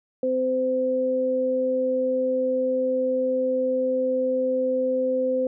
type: tone pair together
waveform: sine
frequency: 257.4 / 514.8 Hz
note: C4 / C5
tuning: -28 / -28 cents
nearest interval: octave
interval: 1200 cents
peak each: -28 / -21 dBFS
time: 0.23-5.47 s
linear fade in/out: 2 ms
effects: none